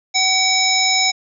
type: harmonic tone with a mistuned harmonic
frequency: 755 Hz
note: F#5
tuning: 35 cents sharp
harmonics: 1 / 3 / 5 / 7 / 9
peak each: -22 / -19 / -20 / -18 / -22 dBFS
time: 0.14-1.12 s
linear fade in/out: 20 ms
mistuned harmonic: 5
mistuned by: +39 cents
effects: none